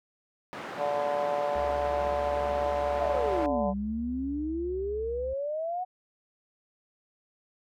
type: band-pass noise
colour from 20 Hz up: white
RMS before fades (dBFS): -39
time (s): 0.53-3.46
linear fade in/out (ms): 0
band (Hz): 160 to 1300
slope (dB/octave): 12
type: harmonic tone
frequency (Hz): 145.3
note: D3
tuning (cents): -18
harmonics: 3 / 4 / 5 / 6 / 7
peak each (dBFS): -40 / -28 / -32 / -38 / -38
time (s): 0.77-3.74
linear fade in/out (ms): 50
type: tone with pitch glide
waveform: triangle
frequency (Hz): 70 to 68.2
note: C#2 to C#2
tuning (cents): +18 to -28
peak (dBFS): -36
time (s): 1.55-5.34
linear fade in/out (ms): 10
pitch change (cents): -46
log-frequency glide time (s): 2.88-3.1
type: exponential two-way sweep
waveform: sine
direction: down then up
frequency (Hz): 746 to 190.9 to 746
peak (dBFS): -29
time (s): 2.98-5.85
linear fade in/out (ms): 20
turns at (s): 3.69
effects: none